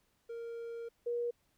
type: tone pair in turn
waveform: triangle / sine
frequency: 465 / 477 Hz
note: A#4 / A#4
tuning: -4 / +40 cents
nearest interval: unison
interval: 44 cents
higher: second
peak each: -38 / -32 dBFS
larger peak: second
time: 0.29-0.89 / 1.06-1.31 s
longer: first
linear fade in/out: 10 ms
effects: pink hiss -75 dBFS RMS until 1.57 s